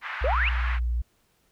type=band-pass noise; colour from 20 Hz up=white; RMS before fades=-34 dBFS; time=0.01-0.8 s; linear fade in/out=50 ms; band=1000 to 2100 Hz; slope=24 dB/octave
type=tone with pitch glide; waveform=sine; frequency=60.4 to 59.19 Hz; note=B1 to A#1; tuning=-38 to +27 cents; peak=-23 dBFS; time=0.21-1.02 s; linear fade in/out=10 ms; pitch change=-35 cents; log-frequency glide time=0.7-0.91 s
type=exponential sweep; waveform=sine; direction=up; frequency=471.7 to 2917 Hz; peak=-23 dBFS; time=0.24-0.49 s; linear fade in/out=2 ms
effects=pink hiss -67 dBFS RMS until 1.51 s